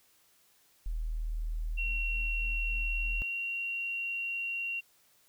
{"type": "tone", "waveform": "sine", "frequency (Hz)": 39.54, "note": "D#1", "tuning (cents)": 29, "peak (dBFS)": -31, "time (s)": [0.86, 3.22], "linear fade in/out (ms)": 0}
{"type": "tone with pitch glide", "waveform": "sine", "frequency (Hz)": [2736, 2752], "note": ["F7", "F7"], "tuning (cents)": [-36, -26], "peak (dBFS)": -32, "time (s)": [1.77, 4.81], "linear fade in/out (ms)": 20, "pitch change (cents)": 10, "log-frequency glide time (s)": [2.82, 3.35]}
{"effects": ["white hiss -66 dBFS RMS until 5.28 s"]}